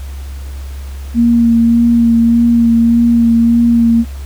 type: tone with vibrato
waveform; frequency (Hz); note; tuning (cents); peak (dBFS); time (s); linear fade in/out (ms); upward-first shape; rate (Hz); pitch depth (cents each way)
sine; 233.1; A#3; 0; -6; 1.14-4.05; 50; sine; 1.7; 18
effects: added 68 Hz sine -22 dBFS peak until 4.25 s + pink hiss -39 dBFS RMS until 4.25 s